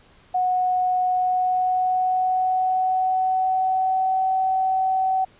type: tone with pitch glide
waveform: sine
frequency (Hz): 734 to 757.3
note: F#5 to F#5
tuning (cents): -14 to +40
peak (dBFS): -18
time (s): 0.34-5.25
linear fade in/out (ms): 10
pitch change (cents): +54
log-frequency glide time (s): 1.12-4.25
effects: pink hiss -54 dBFS RMS until 5.39 s + resampled to 8000 Hz